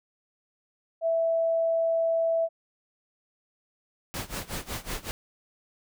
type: tone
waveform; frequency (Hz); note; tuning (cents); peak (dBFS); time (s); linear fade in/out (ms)
sine; 659.3; E5; 0; -22; 1.01-2.49; 50
type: noise with tremolo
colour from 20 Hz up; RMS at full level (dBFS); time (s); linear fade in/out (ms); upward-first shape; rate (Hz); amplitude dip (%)
pink; -32; 4.14-5.11; 0; sine; 5.4; 90
effects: none

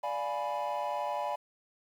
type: chord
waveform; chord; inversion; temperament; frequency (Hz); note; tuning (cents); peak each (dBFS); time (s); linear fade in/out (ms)
triangle; D diminished seventh; none; equal with one note detuned; 587.3 / 698.5 / 836.9 / 987.8; D5 / F5 / Ab5 / Cb6; 0 / 0 / +13 / 0; -34 / -36 / -33 / -34; 0.03-1.36; 10
effects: tanh soft clip ceiling -23 dBFS + 10-bit

